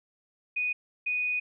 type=tone pair in turn; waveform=sine; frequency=2480 / 2480 Hz; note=D#7 / D#7; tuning=-6 / -6 cents; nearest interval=unison; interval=0 cents; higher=neither; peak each=-26 / -26 dBFS; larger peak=neither; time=0.56-0.73 / 1.06-1.4 s; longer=second; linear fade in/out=10 ms; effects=none